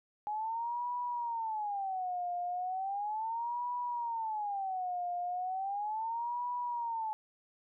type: tone with vibrato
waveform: sine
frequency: 830.6 Hz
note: G#5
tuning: in tune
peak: -33 dBFS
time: 0.27-7.13 s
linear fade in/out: 0 ms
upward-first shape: sine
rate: 0.36 Hz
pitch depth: 280 cents each way
effects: none